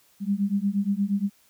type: beating tone pair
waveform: sine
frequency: 196 / 204.5 Hz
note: G3 / G#3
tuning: 0 / -26 cents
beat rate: 8.5 Hz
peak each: -25 dBFS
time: 0.2-1.3 s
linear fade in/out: 50 ms
effects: white hiss -61 dBFS RMS until 1.49 s